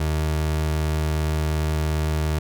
30% pulse tone, 77.3 Hz, D#2, 11 cents flat, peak -18 dBFS, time 0-2.39 s, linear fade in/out 5 ms, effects none

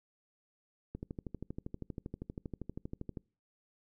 click train, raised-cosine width 3 ms, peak -27 dBFS, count 29, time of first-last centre 0.95-3.172 s, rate 12.6 Hz, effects noise-tail reverb RT60 0.4 s tail -26 dB re dry

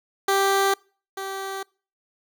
15% pulse tone pair in turn, 392 / 388.2 Hz, G4 / G4, 0 / -17 cents, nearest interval unison, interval 17 cents, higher first, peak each -12 / -23 dBFS, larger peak first, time 0.28-0.74 / 1.17-1.63 s, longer neither, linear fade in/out 5 ms, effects noise-tail reverb RT60 0.4 s tail -26 dB re dry

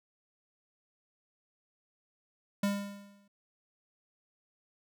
square tone with exponential decay, 201.2 Hz, G3, 45 cents sharp, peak -26 dBFS, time 2.63-3.28 s, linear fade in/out 5 ms, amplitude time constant 140 ms, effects none

